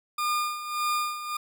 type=tone with tremolo; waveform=40% pulse; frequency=1211 Hz; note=D#6; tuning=47 cents flat; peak=-23 dBFS; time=0.18-1.37 s; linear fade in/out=5 ms; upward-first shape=sine; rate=1.7 Hz; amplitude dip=70%; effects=none